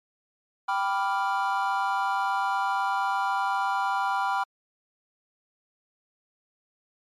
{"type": "chord", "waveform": "triangle", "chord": "G dominant seventh", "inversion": "none", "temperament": "equal", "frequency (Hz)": [784, 987.8, 1174.7, 1396.9], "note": ["G5", "B5", "D6", "F6"], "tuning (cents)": [0, 0, 0, 0], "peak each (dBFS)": [-26, -26, -31, -29], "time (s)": [0.68, 4.44], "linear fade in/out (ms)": 10, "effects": ["MP3 64 kbps"]}